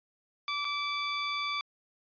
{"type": "tone with dropouts", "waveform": "15% pulse", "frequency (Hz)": 1160, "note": "D6", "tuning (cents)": -22, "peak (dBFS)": -24, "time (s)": [0.48, 1.61], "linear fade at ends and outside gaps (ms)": 1, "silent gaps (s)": [0.646, 0.651], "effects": ["resampled to 11025 Hz"]}